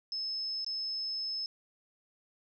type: tone with dropouts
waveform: sine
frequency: 5210 Hz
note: E8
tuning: 21 cents flat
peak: -33 dBFS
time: 0.12-1.46 s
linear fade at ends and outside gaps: 1 ms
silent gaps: 0.646-0.664 s
effects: none